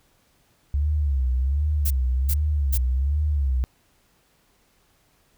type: tone with vibrato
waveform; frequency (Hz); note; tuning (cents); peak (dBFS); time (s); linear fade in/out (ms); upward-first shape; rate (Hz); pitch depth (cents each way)
sine; 69; C#2; -7; -19; 0.74-3.64; 0; sine; 1.3; 160
type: noise bursts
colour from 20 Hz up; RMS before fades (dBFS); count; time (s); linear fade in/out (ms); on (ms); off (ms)
violet; -27; 3; 1.85-2.778; 10; 56; 380
effects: pink hiss -63 dBFS RMS until 5.37 s